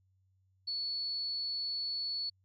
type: tone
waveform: sine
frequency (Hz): 4421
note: C#8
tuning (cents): -5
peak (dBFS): -33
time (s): 0.67-2.3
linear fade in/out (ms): 10
effects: added 94 Hz sine -68 dBFS peak until 2.44 s + MP3 32 kbps